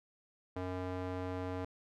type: tone with band-pass filter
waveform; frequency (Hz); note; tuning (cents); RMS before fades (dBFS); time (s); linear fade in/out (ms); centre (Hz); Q
square; 91.7; F#2; -15; -39; 0.56-1.65; 5; 570; 0.68
effects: none